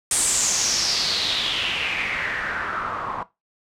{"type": "noise with low-pass filter sweep", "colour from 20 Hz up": "white", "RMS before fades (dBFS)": -24, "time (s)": [0.11, 3.23], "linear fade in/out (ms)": 2, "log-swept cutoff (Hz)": [8900, 990], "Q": 4.7, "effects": ["noise-tail reverb RT60 0.2 s tail -17 dB re dry"]}